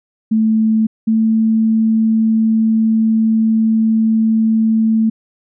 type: tone pair in turn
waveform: sine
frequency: 220 / 221.9 Hz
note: A3 / A3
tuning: 0 / +15 cents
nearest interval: unison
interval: 15 cents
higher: second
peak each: -10 dBFS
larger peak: neither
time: 0.31-0.87 / 1.07-5.1 s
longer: second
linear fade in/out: 10 ms
effects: none